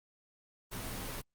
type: noise with comb filter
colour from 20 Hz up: pink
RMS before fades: -40 dBFS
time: 0.71-1.22 s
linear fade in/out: 20 ms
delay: 13 ms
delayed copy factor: -0.65
effects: Opus 24 kbps